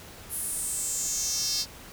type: tone with high-pass filter sweep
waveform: square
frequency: 242.6 Hz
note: B3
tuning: 31 cents flat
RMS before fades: -30 dBFS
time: 0.29-1.66 s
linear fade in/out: 50 ms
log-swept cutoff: 11000 to 4800 Hz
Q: 5.2
effects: pink hiss -46 dBFS RMS until 1.92 s